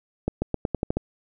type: accelerating click train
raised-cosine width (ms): 2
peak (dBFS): -10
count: 8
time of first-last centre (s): 0.28-0.97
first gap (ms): 140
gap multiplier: 0.88
effects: none